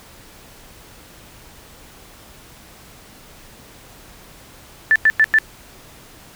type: tone bursts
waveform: sine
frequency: 1760 Hz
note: A6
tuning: in tune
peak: -9 dBFS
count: 4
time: 4.91-5.386 s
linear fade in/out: 0 ms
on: 47 ms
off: 96 ms
effects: pink hiss -44 dBFS RMS until 6.35 s